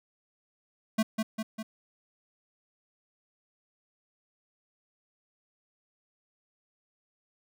square tone with echo, 220 Hz, A3, in tune, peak -23 dBFS, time 0.98-1.03 s, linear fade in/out 10 ms, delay 200 ms, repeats 3, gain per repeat -4 dB, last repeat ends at 1.63 s, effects none

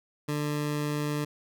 20% pulse tone, 148.2 Hz, D3, 16 cents sharp, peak -23 dBFS, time 0.28-1.25 s, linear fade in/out 10 ms, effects none

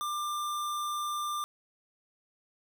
square tone, 1191 Hz, D6, 24 cents sharp, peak -32 dBFS, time 0.01-1.44 s, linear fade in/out 0 ms, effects none

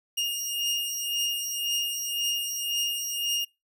sawtooth beating tone pair, 2837 / 2838.9 Hz, F7 / F7, +27 / +28 cents, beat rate 1.9 Hz, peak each -26 / -29 dBFS, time 0.17-3.45 s, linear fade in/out 10 ms, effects noise-tail reverb RT60 0.2 s tail -21 dB re dry

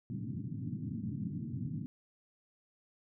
pink band-pass noise, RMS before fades -39 dBFS, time 0.1-1.86 s, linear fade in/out 0 ms, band 100 to 280 Hz, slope 48 dB/octave, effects none

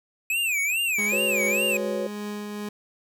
square tone with vibrato, 2500 Hz, D#7, 8 cents sharp, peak -23 dBFS, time 0.3-1.77 s, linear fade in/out 2 ms, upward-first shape sine, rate 2.4 Hz, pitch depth 200 cents each way
30% pulse tone with tremolo, 207.7 Hz, G#3, in tune, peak -27 dBFS, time 0.98-2.69 s, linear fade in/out 5 ms, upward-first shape triangle, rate 2.5 Hz, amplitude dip 30%
sine chord, F# suspended fourth, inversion none, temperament equal, 370 / 493.9 / 554.4 Hz, F#4 / B4 / C#5, 0 / 0 / 0 cents, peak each -31 / -31 / -29 dBFS, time 1.12-2.07 s, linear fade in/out 5 ms
effects none

